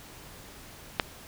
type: click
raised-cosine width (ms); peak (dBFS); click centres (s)
0.3; -6; 0.998
effects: pink hiss -48 dBFS RMS until 1.27 s